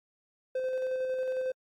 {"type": "tone with tremolo", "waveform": "triangle", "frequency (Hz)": 516, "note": "C5", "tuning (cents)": -24, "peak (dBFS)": -26, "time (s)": [0.55, 1.52], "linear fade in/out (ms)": 5, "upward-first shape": "square", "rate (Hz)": 11, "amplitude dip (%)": 25, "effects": ["AAC 64 kbps"]}